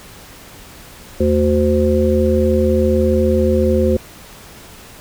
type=harmonic tone with a mistuned harmonic; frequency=74 Hz; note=D2; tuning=14 cents sharp; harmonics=1 / 3 / 5 / 7; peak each=-17 / -17 / -17 / -17 dBFS; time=1.2-3.97 s; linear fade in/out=5 ms; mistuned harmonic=1; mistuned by=+150 cents; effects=pink hiss -39 dBFS RMS until 5 s